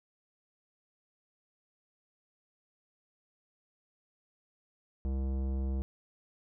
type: tone with tanh clipping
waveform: sine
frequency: 66.5 Hz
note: C2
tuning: 29 cents sharp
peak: -32 dBFS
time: 5.05-5.82 s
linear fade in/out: 0 ms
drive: 16 dB
effects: none